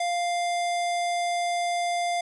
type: tone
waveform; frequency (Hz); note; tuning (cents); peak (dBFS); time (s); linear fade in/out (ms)
square; 698.5; F5; 0; -25; 0-2.21; 5
effects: resampled to 24000 Hz